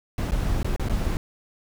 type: noise with dropouts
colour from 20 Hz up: brown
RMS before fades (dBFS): -24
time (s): 0.18-1.17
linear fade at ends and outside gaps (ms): 1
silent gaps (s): 0.31-0.319 / 0.63-0.645 / 0.763-0.796 / 0.886-0.896
effects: none